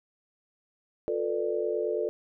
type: chord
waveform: sine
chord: B half-diminished seventh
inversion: second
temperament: just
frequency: 355.6 / 444.5 / 493.9 / 592.7 Hz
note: F4 / A4 / B4 / D5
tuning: +31 / +18 / 0 / +16 cents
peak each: -33 / -29 / -35 / -33 dBFS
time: 1.08-2.09 s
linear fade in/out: 0 ms
effects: none